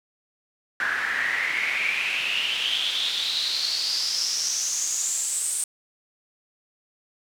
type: noise with band-pass filter sweep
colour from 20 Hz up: pink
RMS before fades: -26 dBFS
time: 0.8-5.64 s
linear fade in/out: 2 ms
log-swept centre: 1600 to 8700 Hz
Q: 7.2
effects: none